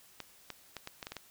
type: clicks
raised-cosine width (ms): 0.2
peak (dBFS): -23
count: 8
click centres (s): 0.203 / 0.503 / 0.767 / 0.874 / 1.028 / 1.069 / 1.12 / 1.167
effects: white hiss -60 dBFS RMS until 1.3 s